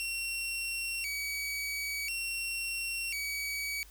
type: tone with vibrato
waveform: sawtooth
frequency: 2489 Hz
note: D#7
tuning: in tune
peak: -30 dBFS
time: 0-3.83 s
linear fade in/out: 0 ms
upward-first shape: square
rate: 0.48 Hz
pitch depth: 160 cents each way
effects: added 50 Hz sine -53 dBFS peak until 3.9 s + white hiss -58 dBFS RMS until 3.9 s